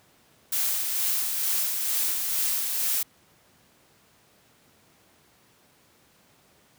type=noise with tremolo; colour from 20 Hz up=blue; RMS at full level=-25 dBFS; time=0.52-3.03 s; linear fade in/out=5 ms; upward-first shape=sine; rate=2.2 Hz; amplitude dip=35%; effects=pink hiss -60 dBFS RMS until 6.78 s + high-pass 100 Hz 12 dB/octave